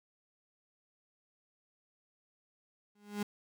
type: tone with exponential growth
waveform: 35% pulse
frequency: 206.1 Hz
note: G#3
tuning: 13 cents flat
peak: -29 dBFS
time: 2.95-3.23 s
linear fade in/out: 5 ms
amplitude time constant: 60 ms
effects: none